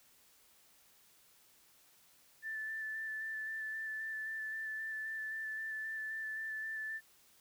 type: tone with vibrato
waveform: sine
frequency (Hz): 1760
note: A6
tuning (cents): 0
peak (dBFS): -38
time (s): 2.42-7.01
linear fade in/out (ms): 50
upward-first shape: square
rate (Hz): 3.8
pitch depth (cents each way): 12
effects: white hiss -66 dBFS RMS until 7.4 s